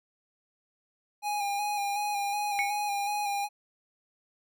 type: tone with vibrato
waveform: square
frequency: 818 Hz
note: G#5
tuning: 26 cents flat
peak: -29 dBFS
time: 1.22-3.49 s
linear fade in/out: 50 ms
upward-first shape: square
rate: 2.7 Hz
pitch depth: 25 cents each way
type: tone with exponential decay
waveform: sine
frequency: 2217 Hz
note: C#7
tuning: in tune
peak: -23 dBFS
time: 2.59-2.82 s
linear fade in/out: 0 ms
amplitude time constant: 50 ms
effects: none